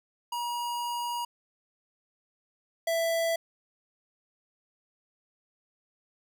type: tone pair in turn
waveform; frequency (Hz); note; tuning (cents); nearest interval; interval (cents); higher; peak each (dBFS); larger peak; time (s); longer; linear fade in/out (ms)
square; 956 / 663.1; A#5 / E5; +43 / +10; tritone; 633; first; -31 / -26; second; 0.32-1.25 / 2.87-3.36; first; 5
effects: none